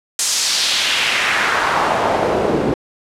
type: noise with band-pass filter sweep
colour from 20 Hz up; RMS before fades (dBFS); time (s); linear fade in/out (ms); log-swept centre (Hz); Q
pink; -17; 0.19-2.74; 2; 7400 to 320; 1.6
effects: low-pass 12000 Hz 12 dB/octave